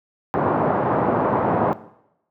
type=band-pass noise; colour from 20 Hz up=white; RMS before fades=-20 dBFS; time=0.34-1.73 s; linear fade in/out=0 ms; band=110 to 1000 Hz; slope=24 dB/octave; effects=noise-tail reverb RT60 0.8 s tail -17 dB re dry